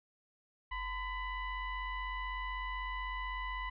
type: tone with frequency modulation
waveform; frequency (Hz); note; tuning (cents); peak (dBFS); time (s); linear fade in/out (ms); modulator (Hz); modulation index
sine; 1019; C6; -46; -36; 0.71-3.7; 10; 971; 1.3
effects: none